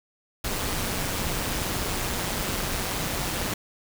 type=noise with amplitude modulation; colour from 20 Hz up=pink; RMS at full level=-26 dBFS; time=0.44-3.54 s; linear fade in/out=5 ms; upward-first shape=sine; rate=191 Hz; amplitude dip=55%; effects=none